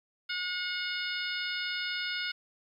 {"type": "harmonic tone", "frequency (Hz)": 724, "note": "F#5", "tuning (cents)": -38, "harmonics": [2, 3, 4, 5, 6, 7], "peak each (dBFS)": [-36, -38, -39, -40, -41, -41], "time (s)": [0.29, 2.32], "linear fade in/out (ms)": 10, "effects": ["11-bit"]}